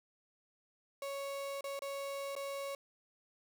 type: tone with dropouts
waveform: 35% pulse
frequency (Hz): 555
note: C#5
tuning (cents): +2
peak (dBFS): -37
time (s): 1.02-2.75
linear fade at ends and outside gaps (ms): 2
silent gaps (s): 1.609-1.641 / 1.792-1.82 / 2.353-2.363
effects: none